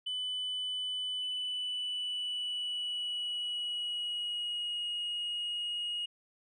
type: tone with pitch glide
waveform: sine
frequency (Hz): 3000 to 2881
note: F#7 to F#7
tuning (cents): +23 to -47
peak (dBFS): -31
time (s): 0.06-6.06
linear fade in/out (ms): 10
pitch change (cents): -70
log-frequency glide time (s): 1.15-4.87
effects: tanh soft clip ceiling -31 dBFS